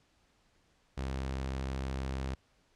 sawtooth tone, 66.3 Hz, C2, 23 cents sharp, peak -30 dBFS, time 0.97-2.35 s, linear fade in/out 10 ms, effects pink hiss -70 dBFS RMS until 2.75 s + low-pass 7000 Hz 12 dB/octave

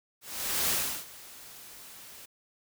white noise with ADSR envelope, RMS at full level -27 dBFS, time 0.21-2.26 s, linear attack 480 ms, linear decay 360 ms, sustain -21 dB, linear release 11 ms, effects none

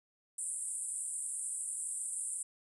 white band-pass noise, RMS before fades -39 dBFS, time 0.38-2.43 s, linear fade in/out 5 ms, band 8000 to 9800 Hz, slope 96 dB/octave, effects none

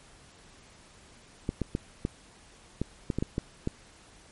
clicks, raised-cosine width 3 ms, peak -15 dBFS, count 10, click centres 1.491 / 1.617 / 1.751 / 2.051 / 2.816 / 3.102 / 3.186 / 3.225 / 3.381 / 3.674 s, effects pink hiss -55 dBFS RMS until 4.31 s + MP3 48 kbps

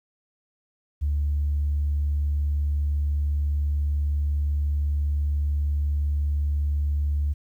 sine tone, 72.9 Hz, D2, 12 cents flat, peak -20 dBFS, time 1.01-7.34 s, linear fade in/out 20 ms, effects tanh soft clip ceiling -17 dBFS + 10-bit

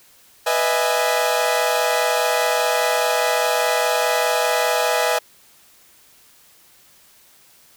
sawtooth chord, E major seventh, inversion second, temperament equal with one note detuned, 493.9 / 614.4 / 659.3 / 830.6 Hz, B4 / D#5 / E5 / G#5, 0 / -22 / 0 / 0 cents, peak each -19 dBFS, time 0.46-5.19 s, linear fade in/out 10 ms, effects white hiss -52 dBFS RMS until 7.76 s

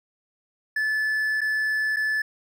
triangle tone with dropouts, 1736 Hz, A6, 24 cents flat, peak -20 dBFS, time 0.76-2.22 s, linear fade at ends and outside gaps 5 ms, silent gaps 1.408-1.414 / 1.962-1.967 s, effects none

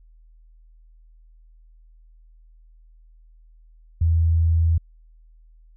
sine tone, 82.41 Hz, E2, in tune, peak -15 dBFS, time 4.01-4.78 s, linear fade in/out 5 ms, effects added 40 Hz sine -48 dBFS peak until 5.76 s

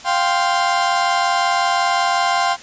35% pulse chord, F suspended second, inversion none, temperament equal, 698.5 / 784 / 1046.5 Hz, F5 / G5 / C6, 0 / 0 / 0 cents, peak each -18 dBFS, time 0.04-2.57 s, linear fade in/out 50 ms, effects white hiss -38 dBFS RMS until 2.62 s + resampled to 16000 Hz

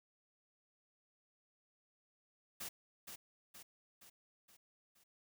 white noise with echo, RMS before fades -45 dBFS, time 2.6-2.69 s, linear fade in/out 10 ms, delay 470 ms, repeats 5, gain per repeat -5 dB, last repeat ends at 5.04 s, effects none

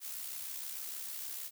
blue noise with amplitude modulation, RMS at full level -40 dBFS, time 0-1.51 s, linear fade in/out 50 ms, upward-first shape sine, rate 66.5 Hz, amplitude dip 45%, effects none

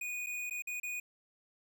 square tone with dropouts, 2469 Hz, D#7, 14 cents flat, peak -37 dBFS, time 0.01-1 s, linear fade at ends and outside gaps 5 ms, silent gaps 0.263-0.268 / 0.498-0.508 / 0.622-0.671 / 0.8-0.831 s, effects 11-bit

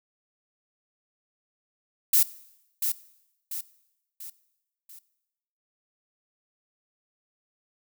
violet noise with echo, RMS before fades -19 dBFS, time 2.13-2.23 s, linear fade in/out 5 ms, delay 690 ms, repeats 4, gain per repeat -7 dB, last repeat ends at 4.99 s, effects noise-tail reverb RT60 0.9 s tail -19 dB re dry

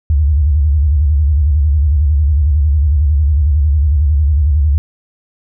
sine tone with vibrato, 73.42 Hz, D2, in tune, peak -8 dBFS, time 0.1-4.78 s, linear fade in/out 0 ms, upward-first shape square, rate 11 Hz, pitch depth 120 cents each way, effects none

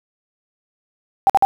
sine tone bursts, 784 Hz, G5, in tune, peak -8 dBFS, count 3, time 1.27-1.45 s, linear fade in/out 0 ms, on 26 ms, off 51 ms, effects 7-bit

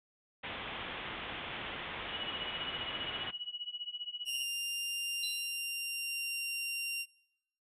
white low-pass noise, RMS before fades -42 dBFS, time 0.43-3.31 s, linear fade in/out 10 ms, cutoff 3500 Hz, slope 96 dB/octave
sine tone with tremolo, 2926 Hz, F#7, 20 cents flat, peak -35 dBFS, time 2.07-4.46 s, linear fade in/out 50 ms, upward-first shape triangle, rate 15 Hz, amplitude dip 95%
sawtooth tone with pitch glide, 2794 to 2771 Hz, F7 to F7, 0 to -14 cents, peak -32 dBFS, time 4.25-7.06 s, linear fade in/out 50 ms, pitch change -14 cents, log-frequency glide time 4.86-6.41 s
sine tone with exponential decay, 4010 Hz, B7, 26 cents sharp, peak -34 dBFS, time 5.23-5.58 s, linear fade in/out 5 ms, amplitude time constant 75 ms
effects noise-tail reverb RT60 0.8 s tail -22 dB re dry + resampled to 32000 Hz

